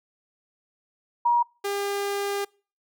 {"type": "tone pair in turn", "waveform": ["sine", "sawtooth"], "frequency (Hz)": [953, 402], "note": ["A#5", "G4"], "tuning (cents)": [38, 44], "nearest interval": "octave + minor third", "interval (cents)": 1494, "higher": "first", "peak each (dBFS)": [-17, -22], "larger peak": "first", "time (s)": [[1.25, 1.43], [1.64, 2.45]], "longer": "second", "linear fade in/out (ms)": 10, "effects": ["noise-tail reverb RT60 0.4 s tail -26 dB re dry"]}